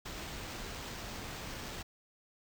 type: noise with sample-and-hold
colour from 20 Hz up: pink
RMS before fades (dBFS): -43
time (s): 0.05-1.83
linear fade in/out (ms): 10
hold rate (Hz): 11025
effects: none